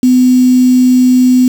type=tone with quantisation; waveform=sine; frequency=252.4 Hz; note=B3; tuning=38 cents sharp; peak=-4 dBFS; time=0.03-1.48 s; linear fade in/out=2 ms; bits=4; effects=none